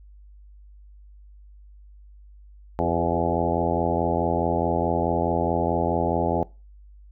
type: harmonic tone with a mistuned harmonic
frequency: 84.7 Hz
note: E2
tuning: 48 cents sharp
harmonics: 1 / 2 / 3 / 4 / 5 / 6 / 7 / 8 / 9 / 10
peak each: -30 / -30 / -30 / -30 / -30 / -30 / -30 / -30 / -30 / -30 dBFS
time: 2.79-6.43 s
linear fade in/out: 0 ms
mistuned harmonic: 5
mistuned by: -27 cents
effects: noise-tail reverb RT60 0.3 s tail -22 dB re dry + added 50 Hz sine -45 dBFS peak until 7.11 s